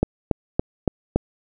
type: click train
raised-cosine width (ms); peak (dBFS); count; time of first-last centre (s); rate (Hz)
2; -4; 5; 0.03-1.16; 3.54
effects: none